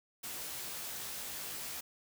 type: noise with comb filter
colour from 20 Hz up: white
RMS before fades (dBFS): -42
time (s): 0.23-1.81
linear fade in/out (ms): 10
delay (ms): 17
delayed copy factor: +0.7
effects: none